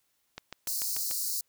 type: click train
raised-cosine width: 0.2 ms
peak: -21 dBFS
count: 6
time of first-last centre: 0.38-1.112 s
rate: 6.83 Hz
type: high-pass noise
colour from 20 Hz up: white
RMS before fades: -32 dBFS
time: 0.67-1.41 s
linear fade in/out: 5 ms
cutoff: 4200 Hz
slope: 96 dB/octave
effects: white hiss -74 dBFS RMS until 1.48 s